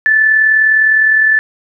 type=tone with amplitude modulation; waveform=sine; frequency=1750 Hz; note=A6; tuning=10 cents flat; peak=-5 dBFS; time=0.06-1.39 s; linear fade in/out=0 ms; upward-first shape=sine; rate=39.8 Hz; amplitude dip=40%; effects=none